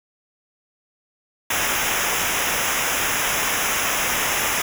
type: noise with comb filter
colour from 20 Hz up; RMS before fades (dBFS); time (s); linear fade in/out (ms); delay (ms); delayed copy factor
pink; -22; 1.5-4.62; 5; 0.23; -0.85
effects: none